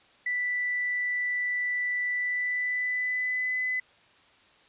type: tone with pitch glide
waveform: sine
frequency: 1975.5 to 2010 Hz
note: B6 to B6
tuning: 0 to +30 cents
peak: -26 dBFS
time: 0.26-3.8 s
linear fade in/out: 5 ms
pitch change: +30 cents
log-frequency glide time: 2.12-3.57 s
effects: white hiss -59 dBFS RMS until 4.68 s + resampled to 8000 Hz